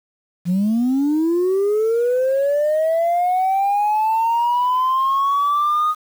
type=linear sweep; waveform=sine; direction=up; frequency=169.6 to 1244.5 Hz; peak=-13 dBFS; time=0.45-5.95 s; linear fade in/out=50 ms; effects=tanh soft clip ceiling -13 dBFS + 7-bit